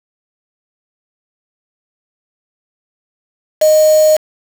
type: tone with quantisation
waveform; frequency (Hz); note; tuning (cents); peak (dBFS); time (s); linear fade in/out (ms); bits
sine; 619; D#5; -9; -6; 3.61-4.17; 10; 3
effects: none